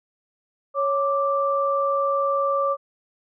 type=tone pair together; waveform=sine; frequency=554.4 / 1173.6 Hz; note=C#5 / D6; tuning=0 / -2 cents; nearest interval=octave + minor second; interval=1298 cents; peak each=-22 / -22 dBFS; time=0.74-2.77 s; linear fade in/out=50 ms; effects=none